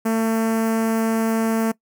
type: tone with notch filter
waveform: sawtooth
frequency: 224.2 Hz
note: A3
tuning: 33 cents sharp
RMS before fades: -20 dBFS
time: 0.05-1.72 s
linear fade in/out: 10 ms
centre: 3700 Hz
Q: 0.61
effects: noise-tail reverb RT60 0.1 s tail -21 dB re dry